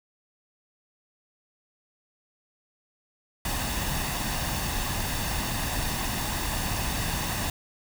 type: noise with comb filter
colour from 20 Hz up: pink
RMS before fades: -29 dBFS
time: 3.45-7.5 s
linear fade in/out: 2 ms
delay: 1.1 ms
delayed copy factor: +0.5
effects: none